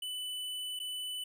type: tone with dropouts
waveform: square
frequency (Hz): 2991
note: F#7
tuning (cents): +18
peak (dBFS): -37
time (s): 0.02-1.24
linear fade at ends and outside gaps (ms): 5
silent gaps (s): 0.792-0.799
effects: none